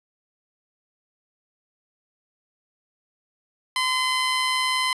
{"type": "tone with amplitude modulation", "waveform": "15% pulse", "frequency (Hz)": 1025, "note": "C6", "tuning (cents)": -36, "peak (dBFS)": -13, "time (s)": [3.76, 4.93], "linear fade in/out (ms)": 2, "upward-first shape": "sine", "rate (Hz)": 139, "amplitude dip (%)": 30, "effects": ["resampled to 22050 Hz", "9-bit"]}